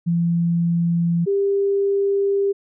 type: tone pair in turn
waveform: sine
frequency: 170 / 397.6 Hz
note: F3 / G4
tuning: -46 / +25 cents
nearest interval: octave + minor third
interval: 1471 cents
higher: second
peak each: -16 dBFS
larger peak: neither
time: 0.06-1.26 / 1.26-2.53 s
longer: second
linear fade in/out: 20 ms
effects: none